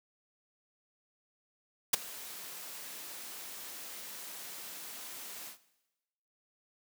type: noise with ADSR envelope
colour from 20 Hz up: white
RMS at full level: -22 dBFS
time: 1.93-5.58 s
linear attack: 7 ms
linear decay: 15 ms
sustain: -23 dB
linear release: 110 ms
effects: noise-tail reverb RT60 1.0 s tail -17 dB re dry + high-pass 200 Hz 12 dB/octave